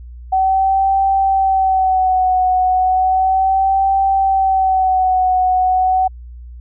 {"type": "tone with vibrato", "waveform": "sine", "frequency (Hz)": 758, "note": "F#5", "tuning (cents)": 42, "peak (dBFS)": -11, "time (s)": [0.32, 6.08], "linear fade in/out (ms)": 10, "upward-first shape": "sine", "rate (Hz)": 0.34, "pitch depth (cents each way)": 44, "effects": ["added 60 Hz sine -31 dBFS peak until 6.6 s"]}